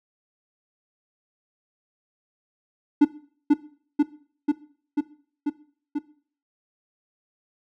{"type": "tone with echo", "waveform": "triangle", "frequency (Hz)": 293.1, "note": "D4", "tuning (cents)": -3, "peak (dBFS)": -8, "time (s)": [3.01, 3.05], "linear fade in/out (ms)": 10, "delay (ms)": 490, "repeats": 6, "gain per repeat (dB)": -2, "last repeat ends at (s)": 5.99, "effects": ["noise-tail reverb RT60 0.5 s tail -18 dB re dry"]}